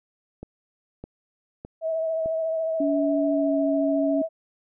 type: click train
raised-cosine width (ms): 2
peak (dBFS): -23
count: 4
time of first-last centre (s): 0.43-2.259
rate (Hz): 1.64
type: tone with vibrato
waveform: sine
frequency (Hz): 646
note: E5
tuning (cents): -35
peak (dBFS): -23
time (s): 1.81-4.29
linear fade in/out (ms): 50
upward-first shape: triangle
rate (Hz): 14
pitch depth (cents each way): 29
type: tone with pitch glide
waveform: sine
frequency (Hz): 286 to 280.6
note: D4 to C#4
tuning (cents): -46 to +21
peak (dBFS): -22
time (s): 2.8-4.22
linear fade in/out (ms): 5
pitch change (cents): -33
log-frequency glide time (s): 3.31-3.55
effects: none